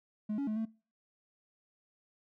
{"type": "tone with pitch steps", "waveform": "triangle", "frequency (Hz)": [212.2, 280.4, 215.2, 222.7], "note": ["G#3", "C#4", "A3", "A3"], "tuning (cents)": [38, 20, -38, 21], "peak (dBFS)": -29, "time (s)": [0.29, 0.654], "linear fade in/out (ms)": 10, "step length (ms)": 91, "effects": ["noise-tail reverb RT60 0.4 s tail -25 dB re dry", "tanh soft clip ceiling -25 dBFS"]}